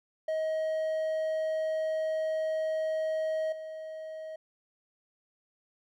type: tone with level steps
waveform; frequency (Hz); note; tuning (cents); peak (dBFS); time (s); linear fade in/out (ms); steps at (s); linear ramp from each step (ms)
triangle; 632; D#5; +27; -26 / -36; 0.28-4.36; 5; 3.52; 5
effects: none